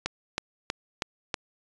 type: click train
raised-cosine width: 0.2 ms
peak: -10 dBFS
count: 5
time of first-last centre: 0.06-1.342 s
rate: 3.12 Hz
effects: resampled to 22050 Hz